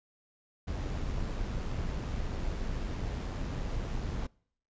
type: noise with amplitude modulation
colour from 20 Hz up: brown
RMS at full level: -33 dBFS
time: 0.67-4.27 s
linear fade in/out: 10 ms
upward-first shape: sine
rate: 96 Hz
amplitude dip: 30%
effects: noise-tail reverb RT60 0.6 s tail -26 dB re dry + resampled to 16000 Hz